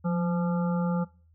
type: harmonic tone with a mistuned harmonic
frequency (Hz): 171.8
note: F3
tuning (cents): -28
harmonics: 1 / 3 / 5 / 7 / 8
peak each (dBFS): -24 / -34 / -38 / -41 / -42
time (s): 0.04-1.05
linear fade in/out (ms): 20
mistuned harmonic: 1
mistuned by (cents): +47
effects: noise-tail reverb RT60 0.4 s tail -23 dB re dry + added 81 Hz sine -57 dBFS peak until 1.34 s